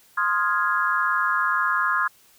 sine chord, F minor seventh, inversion second, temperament equal with one note detuned, 1046.5 / 1244.5 / 1405.8 / 1661.2 Hz, C6 / Eb6 / F6 / Ab6, 0 / 0 / +11 / 0 cents, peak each -25 dBFS, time 0.17-2.08 s, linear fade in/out 10 ms, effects white hiss -56 dBFS RMS until 2.38 s

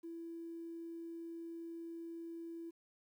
triangle tone, 333.7 Hz, E4, 21 cents sharp, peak -40 dBFS, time 0.03-2.71 s, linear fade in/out 20 ms, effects tanh soft clip ceiling -42 dBFS + 12-bit

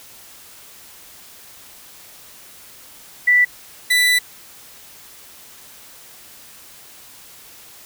sine / 30% pulse tone pair in turn, 1971 / 1981.2 Hz, B6 / B6, -4 / +5 cents, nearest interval unison, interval 9 cents, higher second, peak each -10 dBFS, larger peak neither, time 3.27-3.45 / 3.9-4.19 s, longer second, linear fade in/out 10 ms, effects white hiss -43 dBFS RMS until 7.85 s

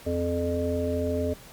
harmonic tone, 86.4 Hz, F2, 18 cents flat, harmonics 1 / 3 / 5 / 7, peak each -30 / -30 / -30 / -30 dBFS, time 0.06-1.34 s, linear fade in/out 10 ms, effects pink hiss -48 dBFS RMS until 1.52 s + Opus 48 kbps

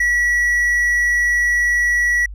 triangle tone, 1937 Hz, B6, 34 cents flat, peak -12 dBFS, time 0-2.26 s, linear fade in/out 5 ms, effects added 50 Hz sine -29 dBFS peak until 2.34 s

